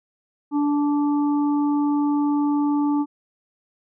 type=harmonic tone; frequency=291.2 Hz; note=D4; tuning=15 cents flat; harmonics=1 / 3 / 4; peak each=-18 / -29 / -35 dBFS; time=0.51-3.06 s; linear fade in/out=50 ms; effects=none